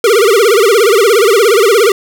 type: tone with vibrato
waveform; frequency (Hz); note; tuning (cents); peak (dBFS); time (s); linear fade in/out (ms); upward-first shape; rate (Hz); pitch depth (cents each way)
square; 430; A4; -40; -6; 0.04-1.92; 2; sine; 17; 200
effects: none